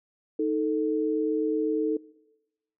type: tone pair together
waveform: sine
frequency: 312.7 / 440.8 Hz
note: D#4 / A4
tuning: +9 / +3 cents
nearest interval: tritone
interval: 594 cents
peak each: -26 dBFS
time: 0.39-1.97 s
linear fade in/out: 5 ms
effects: noise-tail reverb RT60 1.0 s tail -22 dB re dry